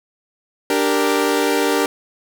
sawtooth chord, G minor, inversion second, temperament equal, 293.7 / 392 / 466.2 Hz, D4 / G4 / Bb4, 0 / 0 / 0 cents, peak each -16 dBFS, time 0.7-1.86 s, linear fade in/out 2 ms, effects none

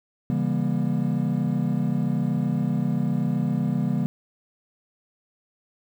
triangle chord, C# diminished seventh, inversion none, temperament just, 138.59 / 166.31 / 199.57 / 239.5 Hz, C#3 / E3 / G3 / Bb3, 0 / +16 / +31 / +47 cents, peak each -25 dBFS, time 0.3-4.06 s, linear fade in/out 0 ms, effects 9-bit

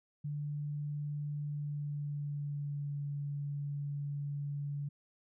sine tone with pitch glide, 146.83 to 143.48 Hz, D3 to D3, 0 to -40 cents, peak -35 dBFS, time 0.24-4.89 s, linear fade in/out 10 ms, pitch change -40 cents, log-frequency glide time 1.48-3.02 s, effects none

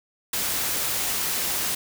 white noise, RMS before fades -26 dBFS, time 0.33-1.75 s, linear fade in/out 5 ms, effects none

